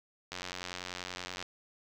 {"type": "click train", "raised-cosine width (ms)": 0.2, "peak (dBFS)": -21, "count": 101, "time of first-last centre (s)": [0.32, 1.426], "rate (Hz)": 90.4, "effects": ["9-bit"]}